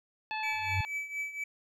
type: harmonic tone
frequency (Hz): 868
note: A5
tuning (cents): -24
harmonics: 1 / 2 / 3 / 4 / 5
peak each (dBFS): -35 / -41 / -37 / -48 / -47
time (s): 0.31-0.85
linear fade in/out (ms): 0
type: tone with tremolo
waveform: triangle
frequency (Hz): 2300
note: D7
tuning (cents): -37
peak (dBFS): -29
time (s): 0.43-1.44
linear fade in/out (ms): 5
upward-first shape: triangle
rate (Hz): 4.2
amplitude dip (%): 80
type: tone with exponential growth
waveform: sine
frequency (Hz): 96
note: G2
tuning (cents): -36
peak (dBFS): -25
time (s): 0.51-0.81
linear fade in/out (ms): 5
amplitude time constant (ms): 65
effects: none